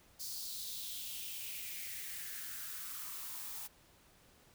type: noise with high-pass filter sweep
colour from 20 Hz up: blue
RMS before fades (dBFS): -44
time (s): 0.19-3.68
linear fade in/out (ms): 20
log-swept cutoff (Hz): 4900 to 840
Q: 3.7
effects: pink hiss -65 dBFS RMS until 4.54 s